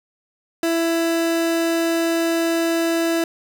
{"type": "tone", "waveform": "30% pulse", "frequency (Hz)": 332.2, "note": "E4", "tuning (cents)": 13, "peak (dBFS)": -15, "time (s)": [0.63, 3.24], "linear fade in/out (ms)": 2, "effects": []}